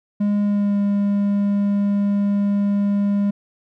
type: tone with pitch glide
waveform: triangle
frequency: 205.2 to 202.1 Hz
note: G#3 to G#3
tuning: -21 to -47 cents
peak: -14 dBFS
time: 0.2-3.31 s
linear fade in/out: 10 ms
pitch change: -26 cents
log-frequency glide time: 0.42-0.78 s
effects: none